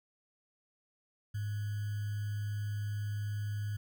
sine tone with sample-and-hold, 103.83 Hz, G#2, in tune, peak -33 dBFS, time 1.34-3.77 s, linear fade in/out 10 ms, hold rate 1575 Hz, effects none

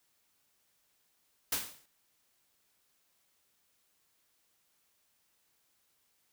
white noise with exponential decay, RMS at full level -29 dBFS, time 1.52-1.86 s, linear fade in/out 5 ms, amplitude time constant 72 ms, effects white hiss -74 dBFS RMS until 6.32 s

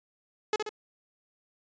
sawtooth tone with echo, 426.5 Hz, G#4, 46 cents sharp, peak -20 dBFS, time 0.53-0.56 s, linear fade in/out 2 ms, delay 66 ms, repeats 2, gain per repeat -5 dB, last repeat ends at 0.692 s, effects resampled to 16000 Hz

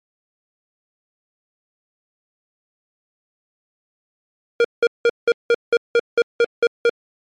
square tone bursts, 471 Hz, A#4, 18 cents sharp, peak -12 dBFS, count 11, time 4.6-6.895 s, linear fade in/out 2 ms, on 45 ms, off 180 ms, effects low-pass 3000 Hz 12 dB/octave + MP3 64 kbps

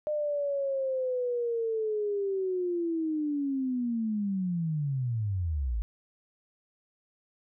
sine linear sweep, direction down, 607 to 50.1 Hz, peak -27 dBFS, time 0.07-5.82 s, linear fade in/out 0 ms, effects none

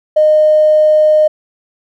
triangle tone with tanh clipping, 614 Hz, D#5, 23 cents flat, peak -5 dBFS, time 0.16-1.28 s, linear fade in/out 10 ms, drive 2 dB, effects none

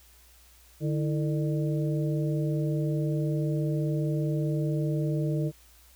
harmonic tone with a mistuned harmonic, 150 Hz, D3, 37 cents sharp, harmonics 1 / 2 / 3 / 4, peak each -26 / -32 / -36 / -38 dBFS, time 0.8-5.52 s, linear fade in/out 50 ms, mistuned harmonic 2, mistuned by +140 cents, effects added 60 Hz sine -57 dBFS peak until 5.95 s + white hiss -58 dBFS RMS until 5.95 s

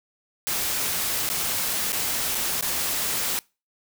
white noise with dropouts, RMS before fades -26 dBFS, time 0.47-3.39 s, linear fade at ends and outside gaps 0 ms, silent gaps 1.29-1.3 / 1.921-1.929 / 2.347-2.352 / 2.61-2.625 s, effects noise-tail reverb RT60 0.3 s tail -25 dB re dry

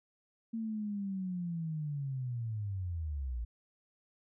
sine linear sweep, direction down, 228.5 to 55 Hz, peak -34 dBFS, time 0.53-3.45 s, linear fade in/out 10 ms, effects none

